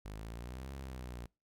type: exponential two-way sweep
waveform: sawtooth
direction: up then down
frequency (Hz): 50.3 to 68.6 to 58.5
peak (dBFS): -39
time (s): 0.05-1.26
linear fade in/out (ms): 5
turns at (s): 0.73
effects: noise-tail reverb RT60 0.3 s tail -26 dB re dry

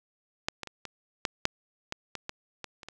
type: clicks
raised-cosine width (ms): 0.2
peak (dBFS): -10 / -18 / -23 / -21 / -9 / -6 / -15 / -18 / -17 / -20 / -27 / -24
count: 12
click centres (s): 0.485 / 0.633 / 0.673 / 0.853 / 1.252 / 1.454 / 1.924 / 2.153 / 2.294 / 2.643 / 2.832 / 2.886
effects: none

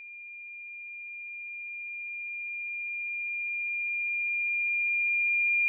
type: tone with level ramp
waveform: sine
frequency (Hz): 2405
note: D7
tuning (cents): +41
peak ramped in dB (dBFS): -42 to -22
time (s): 0-5.68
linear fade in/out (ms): 0
effects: none

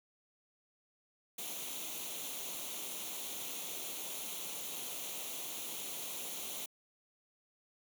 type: noise with comb filter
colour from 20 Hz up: white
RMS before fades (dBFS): -42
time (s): 1.38-6.66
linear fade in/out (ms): 5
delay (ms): 0.3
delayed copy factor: +0.65
effects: high-pass 200 Hz 12 dB/octave

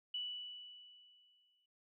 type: tone with exponential decay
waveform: sine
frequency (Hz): 2960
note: F#7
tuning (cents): 0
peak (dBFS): -37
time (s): 0.14-1.66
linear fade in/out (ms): 5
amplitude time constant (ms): 330
effects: none

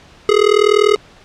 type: tone with amplitude modulation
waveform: square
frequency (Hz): 418.3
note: G#4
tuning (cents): +12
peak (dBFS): -6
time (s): 0.29-0.96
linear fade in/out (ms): 0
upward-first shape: sine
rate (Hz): 40.2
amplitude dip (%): 95
effects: pink hiss -44 dBFS RMS until 1.24 s + low-pass 5000 Hz 12 dB/octave

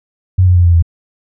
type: tone with pitch steps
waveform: sine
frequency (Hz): 92.5 / 90.28 / 88.12 / 86.01 / 83.95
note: F#2 / F#2 / F2 / F2 / E2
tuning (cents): 0 / -42 / +16 / -26 / +32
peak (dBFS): -5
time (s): 0.38-0.825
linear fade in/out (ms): 10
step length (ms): 89
effects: none

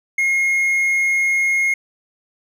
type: tone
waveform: triangle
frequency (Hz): 2150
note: C7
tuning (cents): +47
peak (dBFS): -13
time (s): 0.18-1.74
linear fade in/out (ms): 5
effects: none

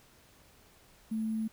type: tone with sample-and-hold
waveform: sine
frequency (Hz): 220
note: A3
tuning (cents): 0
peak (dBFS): -30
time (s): 1.11-1.48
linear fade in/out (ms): 10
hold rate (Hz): 11025
effects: pink hiss -61 dBFS RMS until 1.52 s

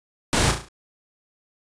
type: noise with echo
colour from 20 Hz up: pink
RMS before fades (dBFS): -20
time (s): 0.33-0.51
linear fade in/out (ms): 0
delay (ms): 35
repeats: 5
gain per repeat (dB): -6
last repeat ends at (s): 0.685
effects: resampled to 22050 Hz

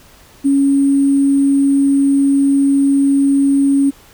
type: tone with sample-and-hold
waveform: sine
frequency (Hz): 277.2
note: C#4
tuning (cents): 0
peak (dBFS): -9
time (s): 0.44-3.91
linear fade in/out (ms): 20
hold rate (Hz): 8820
effects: pink hiss -45 dBFS RMS until 4.13 s

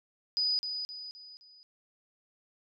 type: tone with echo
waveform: sine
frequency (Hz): 4964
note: D#8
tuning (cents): -5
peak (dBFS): -26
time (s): 0.37-0.59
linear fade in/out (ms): 0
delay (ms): 260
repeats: 4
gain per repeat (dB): -7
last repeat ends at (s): 1.63
effects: none

